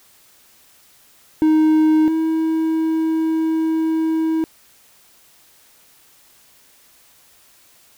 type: tone pair in turn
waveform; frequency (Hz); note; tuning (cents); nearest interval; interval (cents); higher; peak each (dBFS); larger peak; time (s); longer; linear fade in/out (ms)
triangle; 312.2 / 320.8; D#4 / E4; +6 / -47; unison; 47; second; -9 / -14; first; 1.42-2.08 / 2.08-4.44; second; 0
effects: white hiss -52 dBFS RMS until 7.97 s